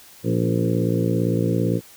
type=harmonic tone with a mistuned harmonic; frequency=57.7 Hz; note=A#1; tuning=17 cents flat; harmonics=2 / 3 / 4 / 5 / 6 / 7 / 8 / 9; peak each=-23 / -23 / -29 / -27 / -27 / -32 / -28 / -31 dBFS; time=0.23-1.81 s; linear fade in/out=50 ms; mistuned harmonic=5; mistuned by=-36 cents; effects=white hiss -47 dBFS RMS until 1.96 s